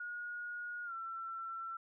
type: tone with pitch glide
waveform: sine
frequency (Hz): 1442 to 1345.4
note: F#6 to E6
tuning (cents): -45 to +35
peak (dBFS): -40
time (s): 0-1.77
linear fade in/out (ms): 5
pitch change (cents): -120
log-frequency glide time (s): 0.84-0.94
effects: none